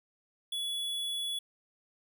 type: tone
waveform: square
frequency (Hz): 3400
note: G#7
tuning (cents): +40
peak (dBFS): -33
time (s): 0.52-1.39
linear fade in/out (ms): 5
effects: none